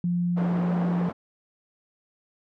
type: tone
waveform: sine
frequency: 175.2 Hz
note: F3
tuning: 6 cents sharp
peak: -22 dBFS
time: 0.04-1.09 s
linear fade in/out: 2 ms
type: band-pass noise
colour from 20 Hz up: pink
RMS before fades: -34 dBFS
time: 0.36-1.13 s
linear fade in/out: 20 ms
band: 260 to 910 Hz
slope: 12 dB/octave
effects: none